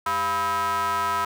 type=ring-modulated tone; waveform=square; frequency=150 Hz; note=D3; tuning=37 cents sharp; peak=-20 dBFS; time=0.06-1.25 s; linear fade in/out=5 ms; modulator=1140 Hz; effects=none